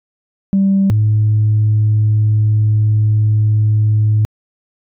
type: tone pair in turn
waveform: sine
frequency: 195.2 / 107.11 Hz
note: G3 / A2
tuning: -7 / -46 cents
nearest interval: minor seventh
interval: 1039 cents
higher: first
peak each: -8 dBFS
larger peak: neither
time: 0.53-0.9 / 0.9-4.25 s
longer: second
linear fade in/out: 0 ms
effects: tanh soft clip ceiling -6 dBFS